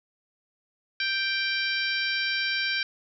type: harmonic tone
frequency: 784 Hz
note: G5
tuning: in tune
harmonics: 2 / 3 / 4 / 5 / 6 / 7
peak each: -29 / -30 / -34 / -34 / -34 / -37 dBFS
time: 1-2.83 s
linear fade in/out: 2 ms
effects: none